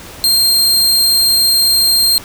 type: tone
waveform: sawtooth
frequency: 4191 Hz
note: C8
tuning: 2 cents sharp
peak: -6 dBFS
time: 0.24-2.18 s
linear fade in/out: 0 ms
effects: pink hiss -33 dBFS RMS until 2.24 s